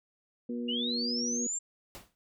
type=harmonic tone; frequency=120.2 Hz; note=B2; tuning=46 cents flat; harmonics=2 / 3 / 4; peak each=-33 / -43 / -41 dBFS; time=0.49-1.47 s; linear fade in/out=5 ms
type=linear sweep; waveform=sine; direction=up; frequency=2794 to 7459 Hz; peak=-31 dBFS; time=0.68-1.59 s; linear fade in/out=10 ms
type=noise with exponential decay; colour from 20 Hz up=pink; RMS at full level=-42 dBFS; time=1.95-2.15 s; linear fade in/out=0 ms; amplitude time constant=42 ms
effects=none